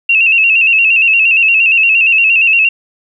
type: tone with vibrato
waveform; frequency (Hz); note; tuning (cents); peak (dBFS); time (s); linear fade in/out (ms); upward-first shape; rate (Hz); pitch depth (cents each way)
sine; 2671; E7; +22; -6; 0.09-2.69; 5; square; 8.6; 52
effects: 8-bit